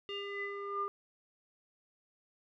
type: tone with low-pass filter sweep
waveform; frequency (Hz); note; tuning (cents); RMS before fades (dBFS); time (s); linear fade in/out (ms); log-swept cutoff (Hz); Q
square; 401.8; G4; +43; -39; 0.09-0.88; 0; 3100 to 1100; 8.6
effects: none